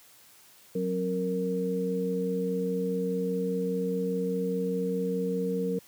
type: tone cluster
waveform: sine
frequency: 183.4 / 268.3 / 463.4 Hz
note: F#3 / C4 / A#4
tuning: -15 / +44 / -10 cents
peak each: -30 / -36 / -29 dBFS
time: 0.75-5.79 s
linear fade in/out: 5 ms
effects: white hiss -56 dBFS RMS until 5.87 s + high-pass 80 Hz 12 dB/octave